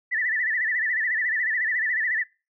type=tone with vibrato; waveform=sine; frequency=1864.7 Hz; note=A#6; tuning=in tune; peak=-22 dBFS; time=0.11-2.24 s; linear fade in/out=20 ms; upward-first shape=sine; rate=14 Hz; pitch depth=130 cents each way; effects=noise-tail reverb RT60 0.3 s tail -22 dB re dry